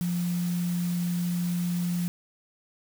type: tone in noise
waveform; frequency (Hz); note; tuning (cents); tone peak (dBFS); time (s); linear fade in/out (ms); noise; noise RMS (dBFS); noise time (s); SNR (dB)
sine; 175.2; F3; +6; -25; 0.01-2.08; 0; white; -42; 0.01-2.08; +14
effects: none